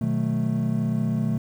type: chord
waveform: triangle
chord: B dominant seventh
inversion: none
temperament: equal with one note detuned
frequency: 123.47 / 154.4 / 185 / 220 Hz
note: B2 / D#3 / F#3 / A3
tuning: 0 / -13 / 0 / 0 cents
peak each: -25 / -26 / -28 / -23 dBFS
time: 0.01-1.38 s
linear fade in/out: 5 ms
effects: 9-bit